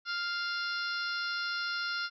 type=harmonic tone with a mistuned harmonic; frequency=698.5 Hz; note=F5; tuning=in tune; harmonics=2 / 3 / 4 / 5 / 6 / 7 / 8; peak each=-33 / -46 / -44 / -45 / -40 / -44 / -45 dBFS; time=0.05-2.1 s; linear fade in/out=50 ms; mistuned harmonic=8; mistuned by=-54 cents; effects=none